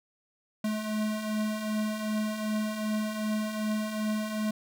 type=beating tone pair; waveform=square; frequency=212.5 / 215.1 Hz; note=G#3 / A3; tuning=+40 / -39 cents; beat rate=2.6 Hz; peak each=-37 / -30 dBFS; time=0.64-4.51 s; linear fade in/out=5 ms; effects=none